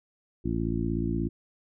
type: harmonic tone with a mistuned harmonic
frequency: 56.6 Hz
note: A1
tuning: 50 cents sharp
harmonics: 1 / 2 / 3 / 4 / 5 / 6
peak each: -33 / -33 / -33 / -33 / -33 / -33 dBFS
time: 0.44-1.29 s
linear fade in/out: 20 ms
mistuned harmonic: 1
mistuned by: +18 cents
effects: none